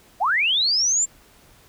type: linear sweep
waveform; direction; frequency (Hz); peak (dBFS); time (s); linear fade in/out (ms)
sine; up; 623 to 7430; -17; 0.2-1.06; 20
effects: pink hiss -53 dBFS RMS until 1.68 s